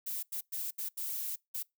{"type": "noise bursts at uneven times", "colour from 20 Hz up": "violet", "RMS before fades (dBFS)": -37, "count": 6, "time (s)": [[0.06, 0.23], [0.32, 0.41], [0.52, 0.71], [0.78, 0.89], [0.97, 1.36], [1.54, 1.63]], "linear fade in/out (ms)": 10, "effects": ["noise-tail reverb RT60 0.2 s tail -25 dB re dry"]}